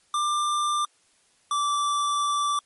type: tone pair in turn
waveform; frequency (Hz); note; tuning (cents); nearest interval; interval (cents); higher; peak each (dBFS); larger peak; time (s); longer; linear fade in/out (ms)
square; 1189 / 1165.2; D6 / D6; +21 / -14; unison; 35; first; -23; neither; 0.14-0.85 / 1.51-2.59; second; 2
effects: white hiss -63 dBFS RMS until 2.65 s + MP3 48 kbps